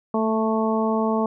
harmonic tone with a mistuned harmonic, 220.2 Hz, A3, 2 cents sharp, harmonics 1 / 2 / 3 / 4 / 5, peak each -22 / -25 / -27 / -28 / -29 dBFS, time 0.14-1.26 s, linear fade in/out 2 ms, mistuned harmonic 1, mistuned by +16 cents, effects none

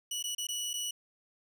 20% pulse tone with dropouts, 2941 Hz, F#7, 11 cents flat, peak -28 dBFS, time 0.11-0.91 s, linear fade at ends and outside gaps 5 ms, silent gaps 0.227-0.239 / 0.35-0.381 / 0.47-0.487 / 0.733-0.738 s, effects none

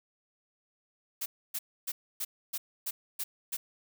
blue noise bursts, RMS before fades -34 dBFS, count 8, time 1.21-3.57 s, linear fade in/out 10 ms, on 50 ms, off 280 ms, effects none

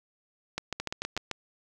two click trains, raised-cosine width 0.2 ms, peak -15 / -14 dBFS, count 4 / 6, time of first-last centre 0.8-1.175 / 0.58-1.313 s, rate 7.99 / 6.82 Hz, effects none

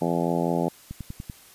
harmonic tone, 85 Hz, F2, 46 cents flat, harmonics 2 / 3 / 4 / 5 / 6 / 7 / 8 / 9 / 10, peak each -27 / -29 / -30 / -31 / -32 / -32 / -33 / -34 / -34 dBFS, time 0.01-0.69 s, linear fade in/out 10 ms
click train, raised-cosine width 5 ms, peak -22 dBFS, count 5, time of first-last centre 0.91-1.298 s, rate 10.3 Hz
effects white hiss -51 dBFS RMS until 1.54 s + resampled to 32000 Hz

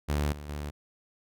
sawtooth tone with level steps, 73.42 Hz, D2, in tune, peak -22 / -36 / -30 dBFS, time 0.08-0.71 s, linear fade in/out 20 ms, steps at 0.32 / 0.49 s, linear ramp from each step 2 ms, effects none

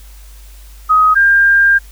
sine tone pair in turn, 1259 / 1600 Hz, D#6 / G6, +20 / +35 cents, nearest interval major third, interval 415 cents, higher second, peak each -6 dBFS, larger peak neither, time 0.89-1.15 / 1.15-1.79 s, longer second, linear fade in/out 20 ms, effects added 50 Hz sine -34 dBFS peak until 1.91 s + white hiss -45 dBFS RMS until 1.91 s

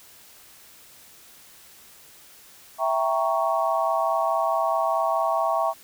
sine chord, E diminished seventh, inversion none, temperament equal, 659.3 / 784 / 932.3 / 1108.7 Hz, E5 / G5 / Bb5 / Db6, 0 / 0 / 0 / 0 cents, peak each -24 / -27 / -28 / -26 dBFS, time 2.78-5.74 s, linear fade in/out 50 ms, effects white hiss -50 dBFS RMS until 5.83 s

